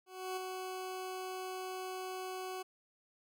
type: tone with ADSR envelope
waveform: 20% pulse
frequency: 372.5 Hz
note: F#4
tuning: 12 cents sharp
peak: -31 dBFS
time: 0.06-2.63 s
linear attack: 310 ms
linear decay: 7 ms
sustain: -4 dB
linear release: 13 ms
effects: none